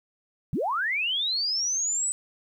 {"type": "linear sweep", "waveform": "sine", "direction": "up", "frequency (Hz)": [108.9, 8110], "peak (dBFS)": -24, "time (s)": [0.53, 2.12], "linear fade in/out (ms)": 0, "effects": ["10-bit"]}